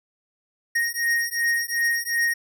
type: beating tone pair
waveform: square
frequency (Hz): 1864.7 / 1867.4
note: A#6 / A#6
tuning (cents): 0 / +3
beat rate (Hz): 2.7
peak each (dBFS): -25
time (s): 0.75-2.34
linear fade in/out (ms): 10
effects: none